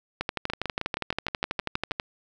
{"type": "two click trains", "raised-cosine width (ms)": 0.3, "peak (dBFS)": [-13, -11], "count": [10, 23], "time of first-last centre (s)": [[0.5, 1.911], [0.21, 1.999]], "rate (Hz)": [6.38, 12.3], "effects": []}